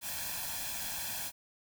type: noise with comb filter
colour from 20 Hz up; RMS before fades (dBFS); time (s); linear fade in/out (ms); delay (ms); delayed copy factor
white; -38; 0.01-1.32; 50; 1.2; +0.75
effects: none